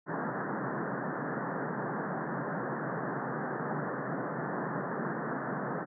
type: band-pass noise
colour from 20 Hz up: pink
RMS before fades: -35 dBFS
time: 0.06-5.86 s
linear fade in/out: 50 ms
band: 130 to 1800 Hz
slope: 96 dB/octave
effects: none